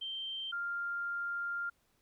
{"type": "tone pair in turn", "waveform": "sine", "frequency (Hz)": [3136, 1396.9], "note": ["G7", "F6"], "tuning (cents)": [0, 0], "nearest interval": "octave + major second", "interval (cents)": 1400, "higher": "first", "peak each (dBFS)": [-37, -34], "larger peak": "second", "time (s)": [[0.01, 0.52], [0.52, 1.7]], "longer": "second", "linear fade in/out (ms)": 10, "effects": ["pink hiss -74 dBFS RMS until 2.01 s"]}